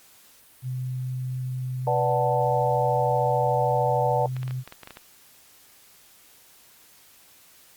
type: tone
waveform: sine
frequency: 128 Hz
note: C3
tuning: 38 cents flat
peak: -27 dBFS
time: 0.62-4.64 s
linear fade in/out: 50 ms
type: chord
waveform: sine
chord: B minor seventh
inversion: none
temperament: equal with one note detuned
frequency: 493.9 / 587.3 / 743 / 880 Hz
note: B4 / D5 / F#5 / A5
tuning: 0 / 0 / +7 / 0 cents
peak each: -26 dBFS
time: 1.87-4.26 s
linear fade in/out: 2 ms
type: clicks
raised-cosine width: 0.3 ms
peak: -24 dBFS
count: 10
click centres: 4.366 / 4.431 / 4.479 / 4.509 / 4.676 / 4.724 / 4.833 / 4.874 / 4.907 / 4.971 s
effects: white hiss -54 dBFS RMS until 7.76 s + Opus 48 kbps